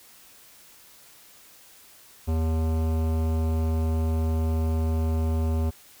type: tone with hard clipping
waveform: sine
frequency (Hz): 80.2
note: E2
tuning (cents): -47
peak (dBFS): -24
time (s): 2.27-5.71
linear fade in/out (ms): 20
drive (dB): 17
effects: white hiss -52 dBFS RMS until 6 s